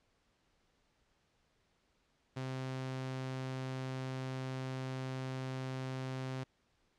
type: tone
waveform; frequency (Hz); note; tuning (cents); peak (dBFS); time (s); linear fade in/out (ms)
sawtooth; 130.81; C3; 0; -34; 2.36-6.44; 10
effects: pink hiss -75 dBFS RMS until 6.98 s + low-pass 6000 Hz 12 dB/octave